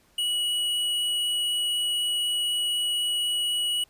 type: tone with hard clipping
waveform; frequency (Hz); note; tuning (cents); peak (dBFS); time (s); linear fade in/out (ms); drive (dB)
sine; 2926; F#7; -20; -25; 0.18-3.84; 5; 13
effects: pink hiss -62 dBFS RMS until 3.89 s + resampled to 32000 Hz